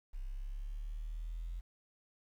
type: exponential sweep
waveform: sine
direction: up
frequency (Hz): 32.15 to 43.24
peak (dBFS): -37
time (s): 0.13-1.61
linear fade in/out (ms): 20
effects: tanh soft clip ceiling -35 dBFS + 11-bit